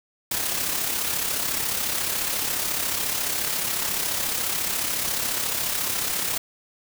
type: noise with amplitude modulation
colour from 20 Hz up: white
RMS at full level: -24 dBFS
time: 0.31-6.38 s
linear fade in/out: 5 ms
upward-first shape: sine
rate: 34.2 Hz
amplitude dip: 45%
effects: none